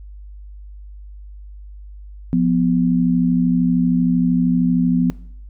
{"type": "tone pair together", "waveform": "sine", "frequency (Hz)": [175.76, 248.7], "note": ["F3", "B3"], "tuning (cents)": [11, 12], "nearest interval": "tritone", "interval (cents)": 601, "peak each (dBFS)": -16, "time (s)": [2.33, 5.1], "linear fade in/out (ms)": 0, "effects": ["noise-tail reverb RT60 0.6 s tail -21 dB re dry", "added 50 Hz sine -34 dBFS peak until 5.49 s"]}